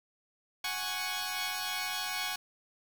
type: chord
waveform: 10% pulse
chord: F# suspended second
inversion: none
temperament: equal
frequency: 740 / 830.6 / 1108.7 Hz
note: F#5 / G#5 / C#6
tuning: 0 / 0 / 0 cents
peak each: -29 dBFS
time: 0.64-2.36 s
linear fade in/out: 5 ms
effects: 8-bit